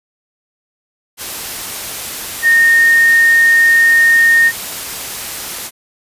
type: tone in noise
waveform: sine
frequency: 1841 Hz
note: A#6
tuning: 22 cents flat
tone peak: -6 dBFS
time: 2.42-4.52 s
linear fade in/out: 50 ms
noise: white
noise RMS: -24 dBFS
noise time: 1.17-5.71 s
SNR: +15 dB
effects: resampled to 32000 Hz